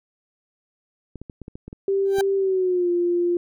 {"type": "clicks", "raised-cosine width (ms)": 3, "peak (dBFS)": -23, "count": 9, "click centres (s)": [1.157, 1.216, 1.298, 1.417, 1.481, 1.555, 1.68, 1.729, 2.185]}
{"type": "tone with pitch glide", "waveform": "sine", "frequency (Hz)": [392, 349.2], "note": ["G4", "F4"], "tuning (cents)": [0, 0], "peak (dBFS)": -18, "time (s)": [1.88, 3.37], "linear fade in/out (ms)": 2, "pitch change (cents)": -200, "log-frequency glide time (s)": [2.36, 2.9]}
{"type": "tone with exponential growth", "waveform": "30% pulse", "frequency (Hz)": 784, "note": "G5", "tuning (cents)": 0, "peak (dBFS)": -18, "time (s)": [2.05, 2.21], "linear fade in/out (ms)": 2, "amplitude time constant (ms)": 33}
{"effects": []}